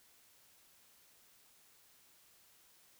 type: silence
effects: white hiss -66 dBFS RMS until 2.99 s